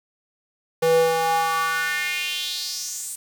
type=tone with high-pass filter sweep; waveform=square; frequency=163.3 Hz; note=E3; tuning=16 cents flat; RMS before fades=-23 dBFS; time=0.82-3.16 s; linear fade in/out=10 ms; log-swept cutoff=400 to 8900 Hz; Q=3.9; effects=7-bit